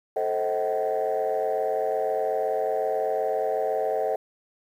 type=chord; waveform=sine; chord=A diminished seventh; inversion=none; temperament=just; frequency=440 / 528 / 633.6 / 760.3 Hz; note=A4 / C5 / Eb5 / Gb5; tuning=0 / +16 / +31 / +47 cents; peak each=-27 / -28 / -27 / -28 dBFS; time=0.16-4.16 s; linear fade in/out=5 ms; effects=tanh soft clip ceiling -17 dBFS + 9-bit